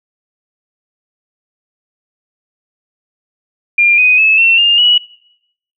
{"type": "tone with pitch steps", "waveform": "sine", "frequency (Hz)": [2399, 2497, 2598, 2704, 2814, 2928], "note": ["D7", "D#7", "E7", "E7", "F7", "F#7"], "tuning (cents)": [36, 6, -26, 43, 12, -19], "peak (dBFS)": -6, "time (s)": [3.78, 4.98], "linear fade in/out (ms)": 5, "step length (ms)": 200, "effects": ["noise-tail reverb RT60 0.8 s tail -23 dB re dry"]}